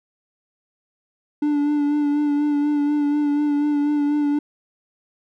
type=tone with vibrato; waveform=triangle; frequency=292.6 Hz; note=D4; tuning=6 cents flat; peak=-15 dBFS; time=1.42-4.39 s; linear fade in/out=5 ms; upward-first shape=sine; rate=4.1 Hz; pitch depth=26 cents each way; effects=none